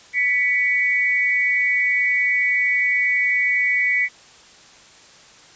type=tone pair together; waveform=sine; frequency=1975.5 / 2246 Hz; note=B6 / C#7; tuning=0 / +22 cents; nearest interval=major second; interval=222 cents; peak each=-19 dBFS; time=0.13-4.09 s; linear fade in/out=50 ms; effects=white hiss -47 dBFS RMS until 5.55 s + resampled to 16000 Hz